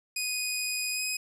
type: tone with pitch glide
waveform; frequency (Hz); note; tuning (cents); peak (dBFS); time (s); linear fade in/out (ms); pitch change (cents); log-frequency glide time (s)
15% pulse; 2489 to 2515; D#7 to D#7; 0 to +18; -22; 0.16-1.17; 5; +18; 0.92-1.01
effects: none

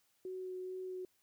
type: tone with vibrato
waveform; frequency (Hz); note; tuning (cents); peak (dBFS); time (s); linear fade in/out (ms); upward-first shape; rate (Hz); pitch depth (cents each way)
sine; 370.5; F#4; +2; -40; 0.25-1.05; 2; sine; 2.3; 10
effects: white hiss -75 dBFS RMS until 1.22 s

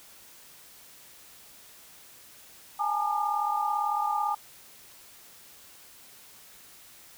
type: tone cluster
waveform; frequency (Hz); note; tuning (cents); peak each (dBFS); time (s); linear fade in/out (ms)
sine; 825 / 863 / 919 / 1208; G#5 / A5 / A#5 / D6; -12 / -34 / -25 / +48; -29 / -31 / -37 / -30; 2.79-4.35; 10
effects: white hiss -52 dBFS RMS until 7.17 s

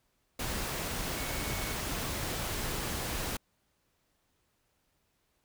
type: tone in noise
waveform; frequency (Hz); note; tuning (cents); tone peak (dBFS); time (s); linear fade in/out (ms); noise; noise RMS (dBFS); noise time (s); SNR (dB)
sine; 2217; C#7; 0; -44; 1.17-1.74; 5; pink; -35; 0.39-3.37; -12
effects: pink hiss -75 dBFS RMS until 5.44 s

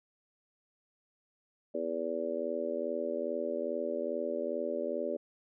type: harmonic tone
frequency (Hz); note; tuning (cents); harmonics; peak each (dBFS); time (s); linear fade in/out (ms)
82.41; E2; 0; 3 / 4 / 5 / 6 / 7; -41 / -40 / -38 / -39 / -35; 1.74-5.17; 10
effects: none

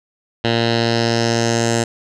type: tone with low-pass filter sweep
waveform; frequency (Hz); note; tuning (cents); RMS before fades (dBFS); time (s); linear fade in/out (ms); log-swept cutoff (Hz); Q
10% pulse; 116; A#2; -8; -17; 0.44-1.84; 5; 3600 to 7600; 3.1
effects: none

